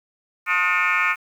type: tone with frequency modulation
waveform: sine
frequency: 1807 Hz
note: A6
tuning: 46 cents sharp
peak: -16 dBFS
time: 0.46-1.16 s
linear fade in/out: 50 ms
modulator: 184 Hz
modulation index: 3.8
effects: tanh soft clip ceiling -12 dBFS + 8-bit